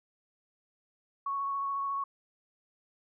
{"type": "tone with vibrato", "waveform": "sine", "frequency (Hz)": 1108.7, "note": "C#6", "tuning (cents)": 0, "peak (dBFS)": -30, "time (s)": [1.26, 2.04], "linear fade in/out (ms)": 5, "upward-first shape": "sine", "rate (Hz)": 14, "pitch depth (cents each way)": 12, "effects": []}